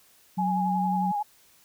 sine tone, 185 Hz, F#3, in tune, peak -26 dBFS, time 0.37-1.12 s, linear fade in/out 10 ms
sine tone with vibrato, 830.6 Hz, G#5, in tune, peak -25 dBFS, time 0.38-1.23 s, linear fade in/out 10 ms, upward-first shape sine, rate 11 Hz, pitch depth 39 cents each way
effects white hiss -59 dBFS RMS until 1.64 s

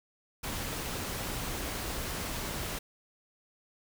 pink noise, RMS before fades -36 dBFS, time 0.43-2.79 s, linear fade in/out 10 ms, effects none

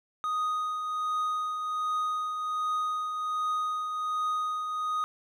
triangle tone with tremolo, 1244.5 Hz, D#6, in tune, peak -24 dBFS, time 0.24-5.04 s, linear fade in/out 0 ms, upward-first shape triangle, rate 1.3 Hz, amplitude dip 45%, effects none

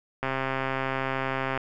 click train, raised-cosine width 0.5 ms, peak -13 dBFS, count 180, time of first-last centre 0.23-1.576 s, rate 133 Hz, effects none

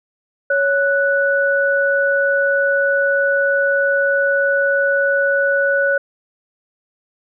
sine tone pair together, 556.8 / 1480 Hz, C#5 / F#6, +8 / 0 cents, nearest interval octave + perfect fourth, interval 1692 cents, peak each -16 dBFS, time 0.5-5.98 s, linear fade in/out 5 ms, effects none

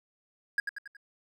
triangle tone with echo, 1639 Hz, G#6, 23 cents flat, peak -22 dBFS, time 0.58-0.6 s, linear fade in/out 2 ms, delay 92 ms, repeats 4, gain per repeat -6 dB, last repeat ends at 0.968 s, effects none

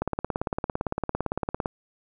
click train, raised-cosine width 1 ms, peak -12 dBFS, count 30, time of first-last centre 0.02-1.658 s, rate 17.7 Hz, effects none

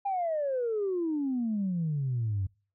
sine exponential sweep, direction down, 813 to 92.2 Hz, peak -26 dBFS, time 0.05-2.47 s, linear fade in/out 10 ms, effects noise-tail reverb RT60 0.4 s tail -26 dB re dry + tanh soft clip ceiling -23 dBFS

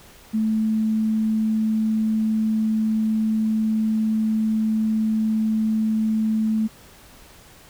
sine tone, 218.8 Hz, A3, 9 cents flat, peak -18 dBFS, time 0.33-6.68 s, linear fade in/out 20 ms, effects pink hiss -48 dBFS RMS until 7.69 s

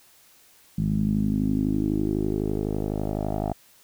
10% pulse tone with low-pass filter sweep, 51.91 Hz, G#1, in tune, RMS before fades -25 dBFS, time 0.78-3.53 s, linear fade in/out 5 ms, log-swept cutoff 180 to 700 Hz, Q 4.3, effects white hiss -56 dBFS RMS until 3.83 s

